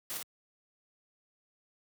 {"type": "noise with echo", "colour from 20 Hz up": "white", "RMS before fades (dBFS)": -38, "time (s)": [0.1, 0.17], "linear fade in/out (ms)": 0, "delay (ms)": 57, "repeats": 1, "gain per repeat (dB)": -3, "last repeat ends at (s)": 0.227, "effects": ["high-pass 80 Hz 12 dB/octave"]}